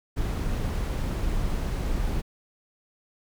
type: noise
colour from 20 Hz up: brown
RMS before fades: -27 dBFS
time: 0.16-2.22 s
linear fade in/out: 20 ms
effects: none